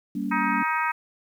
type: chord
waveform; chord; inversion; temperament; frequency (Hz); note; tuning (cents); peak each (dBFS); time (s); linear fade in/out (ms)
sine; G diminished; none; equal with one note detuned; 196 / 233.1 / 284; G3 / Bb3 / Db4; 0 / 0 / +42; -30; 0.15-0.63; 5
type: harmonic tone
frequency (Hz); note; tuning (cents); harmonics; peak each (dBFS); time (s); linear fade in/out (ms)
315.4; D#4; +24; 3 / 4 / 5 / 6 / 7 / 8; -26 / -28 / -30 / -32 / -33 / -34; 0.31-0.92; 10
effects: 9-bit